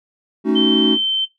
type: chord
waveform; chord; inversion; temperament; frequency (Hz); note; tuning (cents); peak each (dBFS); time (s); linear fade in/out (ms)
triangle; D# half-diminished seventh; second; equal with one note detuned; 220 / 277.2 / 311.1 / 374.3; A3 / C#4 / D#4 / F#4; 0 / 0 / 0 / +20; -17; 0.44-0.98; 50
type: tone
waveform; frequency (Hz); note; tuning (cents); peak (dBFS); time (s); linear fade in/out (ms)
sine; 3097; G7; -22; -15; 0.55-1.26; 20
effects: noise-tail reverb RT60 0.2 s tail -17 dB re dry